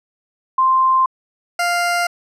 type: tone pair in turn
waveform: sine / 20% pulse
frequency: 1046.5 / 698.5 Hz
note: C6 / F5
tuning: 0 / 0 cents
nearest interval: perfect fifth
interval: 700 cents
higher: first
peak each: -11 dBFS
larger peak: neither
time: 0.58-1.06 / 1.59-2.07 s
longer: neither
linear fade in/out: 5 ms
effects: low-pass 11000 Hz 12 dB/octave